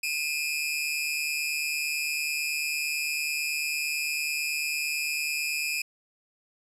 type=tone pair together; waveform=sawtooth; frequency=2430 / 2579 Hz; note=D#7 / E7; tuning=-42 / -39 cents; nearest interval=minor second; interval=103 cents; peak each=-27 / -27 dBFS; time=0.03-5.82 s; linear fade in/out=5 ms; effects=resampled to 32000 Hz + 9-bit